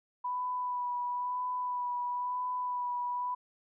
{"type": "tone with vibrato", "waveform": "sine", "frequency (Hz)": 987.8, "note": "B5", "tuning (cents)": 0, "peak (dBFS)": -31, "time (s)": [0.24, 3.35], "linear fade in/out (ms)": 10, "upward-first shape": "sine", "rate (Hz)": 1, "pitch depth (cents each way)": 18, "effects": []}